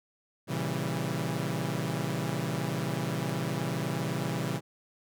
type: chord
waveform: sawtooth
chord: A# diminished seventh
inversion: none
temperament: equal with one note detuned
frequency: 116.54 / 136.84 / 164.81 / 196 Hz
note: A#2 / C#3 / E3 / G3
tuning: 0 / -22 / 0 / 0 cents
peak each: -33 / -30 / -30 / -33 dBFS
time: 0.47-4.61 s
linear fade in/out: 50 ms
effects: none